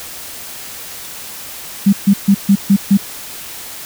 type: tone bursts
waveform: sine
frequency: 198.7 Hz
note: G3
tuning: 24 cents sharp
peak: -5 dBFS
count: 6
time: 1.86-2.974 s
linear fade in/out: 10 ms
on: 69 ms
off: 140 ms
effects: white hiss -30 dBFS RMS until 3.85 s